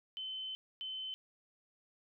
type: tone bursts at uneven times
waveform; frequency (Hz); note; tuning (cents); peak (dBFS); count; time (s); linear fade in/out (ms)
sine; 3060; G7; -42; -39; 2; 0.17-0.55 / 0.81-1.14; 0
effects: none